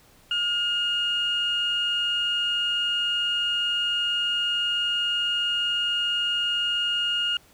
sine tone pair together, 1423.5 / 2847 Hz, F6 / F7, +33 / +33 cents, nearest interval octave, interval 1200 cents, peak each -29 / -22 dBFS, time 0.31-7.37 s, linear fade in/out 2 ms, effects tanh soft clip ceiling -17 dBFS + pink hiss -56 dBFS RMS until 7.53 s

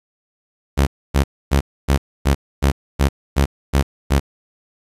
sawtooth tone bursts, 69.3 Hz, C#2, in tune, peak -8 dBFS, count 10, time 0.77-4.2 s, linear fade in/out 20 ms, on 100 ms, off 270 ms, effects resampled to 32000 Hz + 7-bit

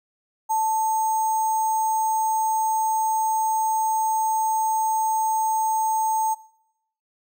sine tone with sample-and-hold, 880 Hz, A5, in tune, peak -19 dBFS, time 0.49-6.35 s, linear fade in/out 20 ms, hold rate 7350 Hz, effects noise-tail reverb RT60 0.8 s tail -22 dB re dry

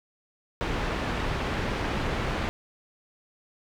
pink low-pass noise, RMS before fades -29 dBFS, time 0.61-2.49 s, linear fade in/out 0 ms, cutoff 2700 Hz, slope 12 dB/octave, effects none

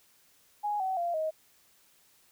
sine tone with pitch steps, 830.6 / 757.3 / 690.4 / 629.5 Hz, G#5 / F#5 / F5 / D#5, 0 / +40 / -20 / +20 cents, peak -28 dBFS, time 0.63-1.31 s, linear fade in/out 20 ms, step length 170 ms, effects white hiss -64 dBFS RMS until 2.31 s

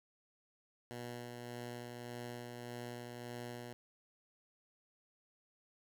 10% pulse tone with tremolo, 120.8 Hz, B2, 38 cents flat, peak -35 dBFS, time 0.91-3.73 s, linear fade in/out 0 ms, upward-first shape sine, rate 1.7 Hz, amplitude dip 30%, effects none

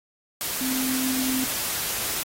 sine tone in noise, 260 Hz, C4, 11 cents flat, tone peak -26 dBFS, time 0.61-1.44 s, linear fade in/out 0 ms, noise white, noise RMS -28 dBFS, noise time 0.41-2.23 s, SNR -1 dB, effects AAC 48 kbps

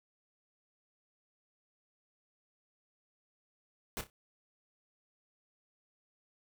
pink noise with echo, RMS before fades -38 dBFS, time 3.97-4.01 s, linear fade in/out 0 ms, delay 30 ms, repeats 3, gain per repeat -11 dB, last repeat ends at 4.1 s, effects none

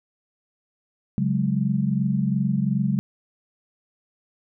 sine chord, C# suspended fourth, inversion none, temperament equal, 138.59 / 185 / 207.7 Hz, C#3 / F#3 / G#3, 0 / 0 / 0 cents, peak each -24 dBFS, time 1.18-2.99 s, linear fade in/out 0 ms, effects none

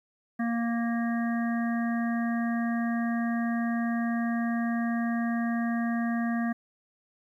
harmonic tone, 233.1 Hz, A#3, in tune, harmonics 1 / 3 / 5 / 7 / 8, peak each -26 / -36 / -41 / -40 / -40 dBFS, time 0.39-6.53 s, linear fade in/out 10 ms, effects 11-bit

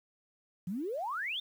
sine exponential sweep, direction up, 166.6 to 3669 Hz, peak -33 dBFS, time 0.67-1.4 s, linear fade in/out 5 ms, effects 10-bit

